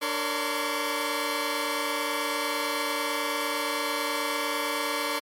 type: tone cluster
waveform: 15% pulse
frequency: 294.5 / 460.8 / 560 / 1037 / 1140 Hz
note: D4 / A#4 / C#5 / C6 / C#6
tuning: +5 / -20 / +18 / -16 / +48 cents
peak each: -27 dBFS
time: 0.01-5.2 s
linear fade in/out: 20 ms
effects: MP3 64 kbps